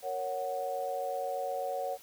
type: chord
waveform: sine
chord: F# major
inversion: first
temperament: equal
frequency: 466.2 / 554.4 / 740 Hz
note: A#4 / C#5 / F#5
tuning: 0 / 0 / 0 cents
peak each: -40 / -35 / -35 dBFS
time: 0.02-1.98 s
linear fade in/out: 50 ms
effects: white hiss -55 dBFS RMS until 2.02 s